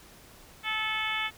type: harmonic tone with a mistuned harmonic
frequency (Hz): 434.5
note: A4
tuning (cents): -22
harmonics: 2 / 3 / 4 / 5 / 6 / 7 / 8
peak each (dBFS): -38 / -36 / -36 / -32 / -38 / -37 / -37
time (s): 0.63-1.31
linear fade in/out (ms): 50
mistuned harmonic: 5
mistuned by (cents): +16
effects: pink hiss -53 dBFS RMS until 1.37 s